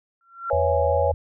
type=tone with exponential growth; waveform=sine; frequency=1366 Hz; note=F6; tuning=39 cents flat; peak=-23 dBFS; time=0.21-0.5 s; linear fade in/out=1 ms; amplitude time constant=61 ms
type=chord; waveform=sine; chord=C# minor seventh; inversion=third; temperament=equal; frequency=493.9 / 554.4 / 659.3 / 830.6 Hz; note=B4 / C#5 / E5 / G#5; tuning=0 / 0 / 0 / 0 cents; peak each=-25 / -21 / -27 / -25 dBFS; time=0.5-1.12 s; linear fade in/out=10 ms
type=tone with vibrato; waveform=sine; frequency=82.41 Hz; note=E2; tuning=in tune; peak=-25 dBFS; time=0.53-1.14 s; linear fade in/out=0 ms; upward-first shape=sine; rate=2.5 Hz; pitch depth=38 cents each way
effects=none